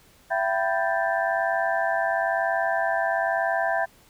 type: tone cluster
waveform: sine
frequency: 670 / 771 / 987 / 1577 / 1765 Hz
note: E5 / G5 / B5 / G6 / A6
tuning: +28 / -29 / -1 / +10 / +5 cents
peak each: -25 / -27 / -32 / -29 / -31 dBFS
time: 0.3-3.86 s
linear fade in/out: 20 ms
effects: pink hiss -56 dBFS RMS until 4.09 s